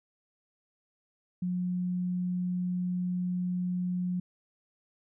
sine tone, 180 Hz, F#3, 47 cents flat, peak -28 dBFS, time 1.42-4.2 s, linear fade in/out 5 ms, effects none

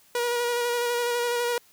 sawtooth tone with vibrato, 480 Hz, B4, 49 cents flat, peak -20 dBFS, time 0.15-1.58 s, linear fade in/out 2 ms, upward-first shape square, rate 12 Hz, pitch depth 16 cents each way, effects white hiss -58 dBFS RMS until 1.72 s

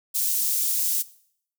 white high-pass noise, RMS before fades -24 dBFS, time 0.14-1.03 s, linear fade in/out 20 ms, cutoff 6900 Hz, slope 12 dB/octave, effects noise-tail reverb RT60 0.6 s tail -18 dB re dry

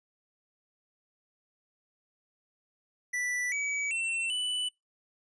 square tone with pitch steps, 1972 / 2279 / 2698 / 2981 Hz, B6 / C#7 / E7 / F#7, -3 / +47 / +40 / +12 cents, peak -30 dBFS, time 3.13-4.69 s, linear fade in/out 10 ms, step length 390 ms, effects noise-tail reverb RT60 0.2 s tail -26 dB re dry + resampled to 22050 Hz

